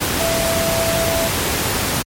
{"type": "tone in noise", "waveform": "sine", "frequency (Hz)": 662, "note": "E5", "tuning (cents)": 7, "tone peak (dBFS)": -19, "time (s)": [0.19, 1.29], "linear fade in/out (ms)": 20, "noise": "pink", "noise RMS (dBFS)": -19, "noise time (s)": [0, 2.03], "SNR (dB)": -3, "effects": ["high-pass 60 Hz 12 dB/octave", "MP3 64 kbps"]}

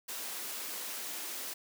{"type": "high-pass noise", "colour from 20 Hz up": "white", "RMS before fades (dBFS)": -40, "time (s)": [0.08, 1.54], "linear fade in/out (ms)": 10, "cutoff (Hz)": 230, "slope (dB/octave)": 24, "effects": []}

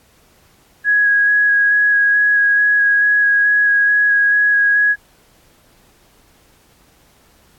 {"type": "tone with vibrato", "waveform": "sine", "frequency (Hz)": 1661.2, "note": "G#6", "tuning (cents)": 0, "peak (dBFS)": -10, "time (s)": [0.84, 4.96], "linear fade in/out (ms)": 50, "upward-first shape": "square", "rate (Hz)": 2.3, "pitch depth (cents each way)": 9, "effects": ["pink hiss -53 dBFS RMS until 7.58 s", "AAC 64 kbps"]}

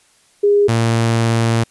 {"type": "tone pair in turn", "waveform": ["sine", "sawtooth"], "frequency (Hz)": [408.3, 114.78], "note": ["G#4", "A#2"], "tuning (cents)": [-29, -26], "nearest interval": "octave + minor seventh", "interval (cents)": 2197, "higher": "first", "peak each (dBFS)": -9, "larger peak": "neither", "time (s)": [[0.43, 0.68], [0.68, 1.64]], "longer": "second", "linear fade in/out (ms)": 10, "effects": ["white hiss -54 dBFS RMS until 1.7 s", "resampled to 24000 Hz"]}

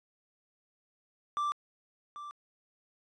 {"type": "tone with echo", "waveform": "triangle", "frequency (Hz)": 1174.7, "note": "D6", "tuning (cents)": 0, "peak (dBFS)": -27, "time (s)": [1.37, 1.52], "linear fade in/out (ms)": 0, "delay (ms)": 790, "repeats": 1, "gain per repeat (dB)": -12, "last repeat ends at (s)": 2.31, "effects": ["resampled to 22050 Hz"]}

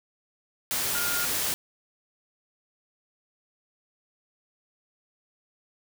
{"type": "tone in noise", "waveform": "sine", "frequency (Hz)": 1416, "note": "F6", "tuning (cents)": 23, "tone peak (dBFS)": -31, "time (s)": [0.95, 1.25], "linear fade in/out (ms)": 0, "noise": "white", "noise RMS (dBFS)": -28, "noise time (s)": [0.71, 1.54], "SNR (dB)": -6, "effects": []}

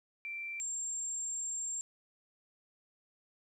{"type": "tone pair in turn", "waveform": "sine", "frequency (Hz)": [2349, 7417], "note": ["D7", "A#8"], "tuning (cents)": [0, -10], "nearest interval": "octave + minor sixth", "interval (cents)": 1990, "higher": "second", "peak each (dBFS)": [-38, -35], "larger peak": "second", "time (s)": [[0.25, 0.6], [0.6, 1.81]], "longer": "second", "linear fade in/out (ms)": 0, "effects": ["12-bit"]}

